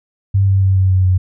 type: tone with pitch steps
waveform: sine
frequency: 98 / 96.82 / 95.65 / 94.5 / 93.36 / 92.23 Hz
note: G2 / G2 / G2 / F#2 / F#2 / F#2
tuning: 0 / -21 / -42 / +37 / +16 / -5 cents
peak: -9 dBFS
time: 0.34-1.18 s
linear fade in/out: 10 ms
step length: 140 ms
effects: none